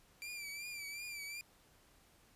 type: tone with vibrato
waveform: sawtooth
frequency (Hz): 2349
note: D7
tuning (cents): 0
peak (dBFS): -40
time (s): 0.22-1.41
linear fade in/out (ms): 0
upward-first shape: triangle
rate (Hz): 2.7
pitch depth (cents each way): 73
effects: pink hiss -67 dBFS RMS until 2.35 s + resampled to 32000 Hz